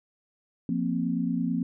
sine chord, F suspended fourth, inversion none, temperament just, 174.61 / 232.8 / 261.9 Hz, F3 / Bb3 / C4, 0 / -2 / +2 cents, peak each -29 dBFS, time 0.69-1.63 s, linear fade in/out 2 ms, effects none

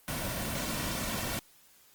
pink noise with comb filter, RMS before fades -34 dBFS, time 0.08-1.39 s, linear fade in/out 0 ms, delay 2.4 ms, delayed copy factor -0.5, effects white hiss -61 dBFS RMS until 1.94 s + Opus 24 kbps

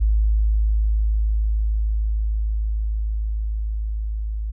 sine tone with level ramp, 53.3 Hz, G#1, 46 cents sharp, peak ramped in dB -14 to -23 dBFS, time 0-4.52 s, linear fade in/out 20 ms, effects none

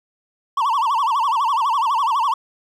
triangle tone with vibrato, 1011 Hz, B5, 40 cents sharp, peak -14 dBFS, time 0.57-2.34 s, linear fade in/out 5 ms, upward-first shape sine, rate 12 Hz, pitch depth 230 cents each way, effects none

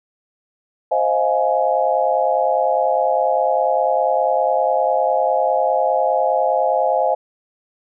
sine chord, F minor seventh, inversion second, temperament just, 523.8 / 628.6 / 698.5 / 838.1 Hz, C5 / Eb5 / F5 / Ab5, +2 / +18 / 0 / +16 cents, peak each -20 dBFS, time 0.91-7.15 s, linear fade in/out 10 ms, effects none

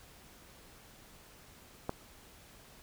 click, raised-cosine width 1 ms, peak -19 dBFS, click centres 1.894 s, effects pink hiss -57 dBFS RMS until 2.82 s

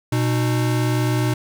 square tone pair together, 121.88 / 306.8 Hz, B2 / D#4, -22 / -24 cents, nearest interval octave + major third, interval 1598 cents, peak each -19 / -25 dBFS, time 0.12-1.34 s, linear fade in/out 5 ms, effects none

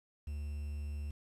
triangle tone with quantisation, 73.42 Hz, D2, in tune, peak -35 dBFS, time 0.27-1.11 s, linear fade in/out 5 ms, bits 10, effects resampled to 32000 Hz

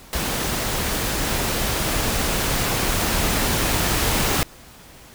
pink noise with level ramp, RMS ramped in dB -24 to -20 dBFS, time 0.13-4.43 s, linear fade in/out 0 ms, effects pink hiss -45 dBFS RMS until 5.14 s

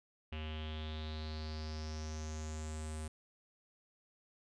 square tone with low-pass filter sweep, 77.8 Hz, D#2, in tune, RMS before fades -42 dBFS, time 0.32-3.08 s, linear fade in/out 5 ms, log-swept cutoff 2800 to 8900 Hz, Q 6, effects none

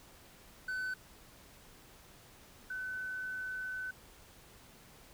triangle / sine tone pair in turn, 1512 / 1512 Hz, F#6 / F#6, +37 / +37 cents, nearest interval unison, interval 0 cents, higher neither, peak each -33 / -37 dBFS, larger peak first, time 0.68-0.94 / 2.7-3.91 s, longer second, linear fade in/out 5 ms, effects pink hiss -58 dBFS RMS until 5.13 s

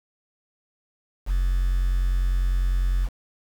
triangle tone, 45 Hz, F#1, 47 cents flat, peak -16 dBFS, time 1.26-3.09 s, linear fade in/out 50 ms, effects tanh soft clip ceiling -15 dBFS + 7-bit

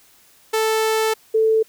sawtooth / sine tone pair in turn, 440 / 441.7 Hz, A4 / A4, 0 / +7 cents, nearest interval unison, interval 7 cents, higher second, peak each -13 dBFS, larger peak neither, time 0.53-1.14 / 1.34-1.63 s, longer first, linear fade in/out 10 ms, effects white hiss -53 dBFS RMS until 1.68 s

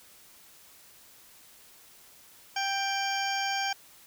harmonic tone with a mistuned harmonic, 787 Hz, G5, 7 cents sharp, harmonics 1 / 2 / 3 / 4 / 6 / 7 / 8, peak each -31 / -34 / -36 / -37 / -39 / -39 / -40 dBFS, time 2.56-3.73 s, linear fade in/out 5 ms, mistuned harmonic 8, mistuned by +76 cents, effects white hiss -55 dBFS RMS until 4.06 s

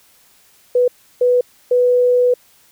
sine tone bursts at uneven times, 493.9 Hz, B4, in tune, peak -10 dBFS, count 3, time 0.75-0.88 / 1.21-1.41 / 1.71-2.34 s, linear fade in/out 5 ms, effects white hiss -52 dBFS RMS until 2.71 s

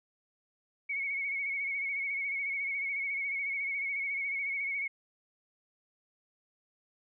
sine tone with vibrato, 2217 Hz, C#7, in tune, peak -31 dBFS, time 0.89-4.88 s, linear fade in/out 10 ms, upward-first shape sine, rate 14 Hz, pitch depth 47 cents each way, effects none

